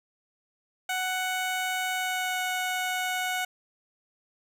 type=tone with pitch glide; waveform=15% pulse; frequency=742 to 737.3 Hz; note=F#5 to F#5; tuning=+5 to -6 cents; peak=-21 dBFS; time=0.89-3.45 s; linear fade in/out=5 ms; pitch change=-11 cents; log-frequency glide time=1.95-2.41 s; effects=none